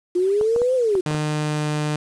sine linear two-way sweep, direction up then down, 349.2 to 523.3 to 353.6 Hz, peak -16 dBFS, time 0.15-1.01 s, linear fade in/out 10 ms, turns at 0.75 s
clicks, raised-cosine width 1 ms, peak -16 dBFS, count 6, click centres 0.412 / 0.562 / 0.618 / 0.953 / 1.111 / 1.148 s
sawtooth tone with pitch glide, 151.9 to 150.59 Hz, D#3 to D3, -41 to +44 cents, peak -17 dBFS, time 1.06-1.96 s, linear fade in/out 2 ms, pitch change -15 cents, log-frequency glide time 1.23-1.75 s
effects resampled to 22050 Hz + 7-bit

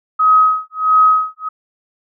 sine tone with tremolo, 1267 Hz, D#6, 31 cents sharp, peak -6 dBFS, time 0.19-1.49 s, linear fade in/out 10 ms, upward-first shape sine, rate 1.5 Hz, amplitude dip 100%, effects none

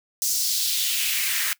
white noise with high-pass filter sweep, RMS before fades -24 dBFS, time 0.22-1.53 s, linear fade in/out 0 ms, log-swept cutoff 6100 to 1600 Hz, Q 2.2, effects noise-tail reverb RT60 0.1 s tail -20 dB re dry

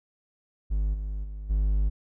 triangle tone with level steps, 50.9 Hz, G#1, 34 cents flat, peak -21 / -27 / -32 / -19 dBFS, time 0.7-1.9 s, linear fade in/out 20 ms, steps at 0.93 / 1.23 / 1.49 s, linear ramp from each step 20 ms, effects none

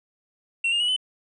triangle tone with pitch steps, 2726 / 2822 / 2922 / 3025 Hz, F7 / F7 / F#7 / F#7, -43 / +17 / -22 / +38 cents, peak -19 dBFS, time 0.64-0.964 s, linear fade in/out 5 ms, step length 81 ms, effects resampled to 24000 Hz

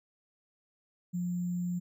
sine tone with sample-and-hold, 176.7 Hz, F3, 21 cents sharp, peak -30 dBFS, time 1.13-1.8 s, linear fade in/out 20 ms, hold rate 7350 Hz, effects none

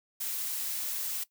blue noise, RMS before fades -34 dBFS, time 0.2-1.24 s, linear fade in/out 10 ms, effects noise-tail reverb RT60 0.1 s tail -18 dB re dry

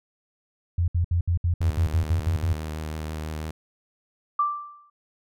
sine tone bursts, 86.4 Hz, F2, 18 cents flat, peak -19 dBFS, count 11, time 0.78-2.53 s, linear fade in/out 5 ms, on 100 ms, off 65 ms
sawtooth tone with vibrato, 77.8 Hz, D#2, in tune, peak -26 dBFS, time 1.61-3.51 s, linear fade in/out 5 ms, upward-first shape triangle, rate 6.1 Hz, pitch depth 26 cents each way
sine tone with exponential decay, 1174.7 Hz, D6, in tune, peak -17 dBFS, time 4.39-4.9 s, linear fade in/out 5 ms, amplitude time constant 110 ms
effects none

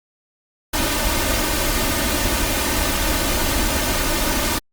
pink noise with comb filter, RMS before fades -20 dBFS, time 0.73-4.59 s, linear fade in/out 10 ms, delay 3.3 ms, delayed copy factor +0.65, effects Opus 48 kbps

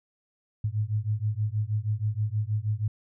sine beating tone pair, 103.6 / 109.9 Hz, G#2 / A2, -4 / -2 cents, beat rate 6.3 Hz, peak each -28 dBFS, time 0.64-2.88 s, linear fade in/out 5 ms, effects none

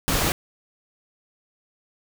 pink noise, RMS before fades -22 dBFS, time 0.08-0.32 s, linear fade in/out 0 ms, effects none

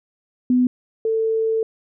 sine tone pair in turn, 250 / 445.4 Hz, B3 / A4, +21 / +21 cents, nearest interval minor seventh, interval 1000 cents, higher second, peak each -13 / -17 dBFS, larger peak first, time 0.5-0.67 / 1.05-1.63 s, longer second, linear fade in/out 2 ms, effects none

